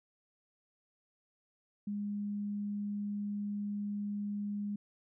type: tone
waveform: sine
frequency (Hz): 205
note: G#3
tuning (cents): -22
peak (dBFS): -34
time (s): 1.87-4.76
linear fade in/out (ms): 5
effects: none